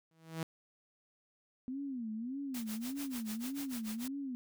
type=tone with exponential growth; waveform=sawtooth; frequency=162.1 Hz; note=E3; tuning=29 cents flat; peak=-29 dBFS; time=0.11-0.43 s; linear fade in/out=2 ms; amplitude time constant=69 ms
type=tone with vibrato; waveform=sine; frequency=246.9 Hz; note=B3; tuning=in tune; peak=-37 dBFS; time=1.68-4.35 s; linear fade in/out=0 ms; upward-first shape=sine; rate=1.7 Hz; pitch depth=230 cents each way
type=noise with tremolo; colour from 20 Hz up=white; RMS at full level=-44 dBFS; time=2.54-4.08 s; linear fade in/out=5 ms; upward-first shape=sine; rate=6.8 Hz; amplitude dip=95%
effects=none